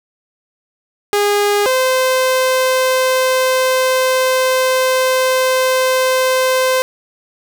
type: tone pair in turn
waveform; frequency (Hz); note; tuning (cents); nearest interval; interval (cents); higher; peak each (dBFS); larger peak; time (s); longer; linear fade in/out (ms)
sawtooth; 410 / 516.6; G#4 / C5; -22 / -22; major third; 400; second; -8; neither; 1.13-1.66 / 1.66-6.82; second; 0
effects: none